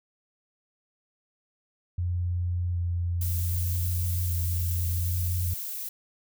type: tone with vibrato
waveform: sine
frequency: 87.5 Hz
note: F2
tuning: 4 cents sharp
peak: -25 dBFS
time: 1.98-5.54 s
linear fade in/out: 5 ms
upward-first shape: square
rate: 0.65 Hz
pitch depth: 13 cents each way
type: noise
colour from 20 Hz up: violet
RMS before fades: -35 dBFS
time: 3.21-5.89 s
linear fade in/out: 5 ms
effects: none